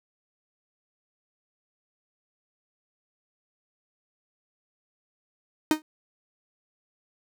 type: tone with exponential decay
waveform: 45% pulse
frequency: 309.6 Hz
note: D#4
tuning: 9 cents flat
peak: -14 dBFS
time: 5.71-5.82 s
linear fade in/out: 1 ms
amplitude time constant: 22 ms
effects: none